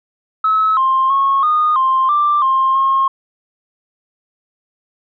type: tone with pitch steps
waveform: sine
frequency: 1292 / 1056 / 1094 / 1229 / 1052 / 1180 / 1060 / 1075 Hz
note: E6 / C6 / C#6 / D#6 / C6 / D6 / C6 / C6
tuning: -35 / +16 / -23 / -22 / +9 / +8 / +22 / +47 cents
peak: -10 dBFS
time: 0.44-3.08 s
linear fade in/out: 5 ms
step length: 330 ms
effects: tanh soft clip ceiling -6 dBFS